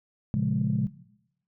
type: chord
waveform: sine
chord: Bb minor seventh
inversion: none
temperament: equal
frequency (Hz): 116.54 / 138.59 / 174.61 / 207.7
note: Bb2 / Db3 / F3 / Ab3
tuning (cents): 0 / 0 / 0 / 0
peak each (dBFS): -30 / -27 / -30 / -27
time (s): 0.34-0.87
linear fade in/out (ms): 0
effects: noise-tail reverb RT60 0.8 s tail -17 dB re dry + tanh soft clip ceiling -14 dBFS